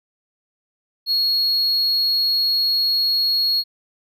triangle tone, 4315 Hz, C#8, 47 cents flat, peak -15 dBFS, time 1.06-3.64 s, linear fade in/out 50 ms, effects none

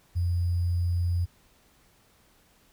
sine tone with sample-and-hold, 87.31 Hz, F2, in tune, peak -23 dBFS, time 0.15-1.26 s, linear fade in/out 20 ms, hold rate 4900 Hz, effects pink hiss -62 dBFS RMS until 2.72 s

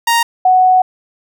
sawtooth / sine tone pair in turn, 932.3 / 741.3 Hz, A#5 / F#5, 0 / +3 cents, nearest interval major third, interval 397 cents, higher first, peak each -6 dBFS, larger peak neither, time 0.07-0.23 / 0.45-0.82 s, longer second, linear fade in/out 5 ms, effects none

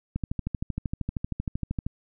click train, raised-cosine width 5 ms, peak -16 dBFS, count 23, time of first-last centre 0.16-1.865 s, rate 12.9 Hz, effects none

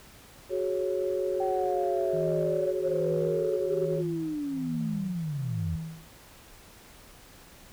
sine chord, F# suspended second, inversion none, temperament equal with one note detuned, 370 / 415.3 / 551.5 Hz, F#4 / G#4 / C#5, 0 / 0 / -9 cents, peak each -29 / -32 / -30 dBFS, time 0.49-4.03 s, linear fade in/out 50 ms
sine linear sweep, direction down, 770 to 78.5 Hz, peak -29 dBFS, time 1.4-5.76 s, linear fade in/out 5 ms
sine tone with tremolo, 161.8 Hz, E3, 32 cents flat, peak -30 dBFS, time 2.13-6.07 s, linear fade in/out 5 ms, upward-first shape sine, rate 1.2 Hz, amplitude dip 95%
effects tanh soft clip ceiling -16 dBFS + pink hiss -52 dBFS RMS until 7.72 s

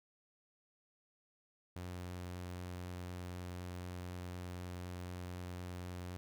sawtooth tone, 89.6 Hz, F2, 45 cents sharp, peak -39 dBFS, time 1.76-6.17 s, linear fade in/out 0 ms, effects none

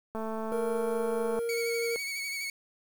click train, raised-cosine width 1 ms, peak -23 dBFS, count 275, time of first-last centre 0.15-1.39 s, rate 221 Hz
triangle tone, 466.2 Hz, A#4, in tune, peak -27 dBFS, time 0.52-1.96 s, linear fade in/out 0 ms
sawtooth tone with vibrato, 2230 Hz, C#7, 10 cents sharp, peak -30 dBFS, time 1.49-2.5 s, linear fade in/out 2 ms, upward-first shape sine, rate 12 Hz, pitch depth 34 cents each way
effects 8-bit

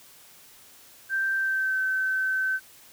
sine tone with pitch glide, 1568 to 1534.8 Hz, G6 to G6, 0 to -37 cents, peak -23 dBFS, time 1.09-2.6 s, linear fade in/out 50 ms, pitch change -37 cents, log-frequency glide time 1.36-1.79 s, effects white hiss -52 dBFS RMS until 2.92 s

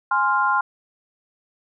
sine chord, F minor, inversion first, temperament equal, 830.6 / 1046.5 / 1396.9 Hz, Ab5 / C6 / F6, 0 / 0 / 0 cents, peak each -23 / -20 / -21 dBFS, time 0.11-0.61 s, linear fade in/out 5 ms, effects none

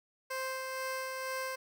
15% pulse tone with tremolo, 523.3 Hz, C5, in tune, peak -28 dBFS, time 0.3-1.56 s, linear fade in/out 10 ms, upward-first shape sine, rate 2.1 Hz, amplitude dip 30%, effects none

